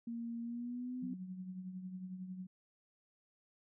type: tone with pitch glide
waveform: sine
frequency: 233.1 to 252.7 Hz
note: A#3 to B3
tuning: 0 to +40 cents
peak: -39 dBFS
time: 0.07-1.14 s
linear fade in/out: 5 ms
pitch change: +140 cents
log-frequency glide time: 0.42-0.97 s
type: tone with tremolo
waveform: sine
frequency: 185 Hz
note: F#3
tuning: in tune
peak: -40 dBFS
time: 1.02-2.47 s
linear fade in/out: 10 ms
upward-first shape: triangle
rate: 11 Hz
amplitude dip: 60%
effects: none